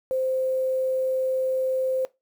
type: tone with quantisation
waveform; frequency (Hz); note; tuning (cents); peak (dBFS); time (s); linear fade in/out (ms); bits
sine; 521; C5; -7; -22; 0.11-2.05; 0; 8
effects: noise-tail reverb RT60 0.2 s tail -19 dB re dry